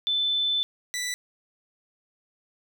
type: tone pair in turn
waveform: sine / 15% pulse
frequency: 3520 / 1975.5 Hz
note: A7 / B6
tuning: 0 / 0 cents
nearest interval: minor seventh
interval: 1000 cents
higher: first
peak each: -22 dBFS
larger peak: neither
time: 0.07-0.63 / 0.94-1.14 s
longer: first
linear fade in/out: 0 ms
effects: none